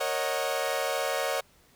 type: chord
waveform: sawtooth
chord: D# minor seventh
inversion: second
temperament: equal with one note detuned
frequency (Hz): 466.2 / 549.9 / 622.3 / 740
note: A#4 / C#5 / D#5 / F#5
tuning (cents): 0 / -14 / 0 / 0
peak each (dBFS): -31 / -27 / -29 / -30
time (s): 0-1.41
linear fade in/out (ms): 10
effects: pink hiss -61 dBFS RMS until 1.75 s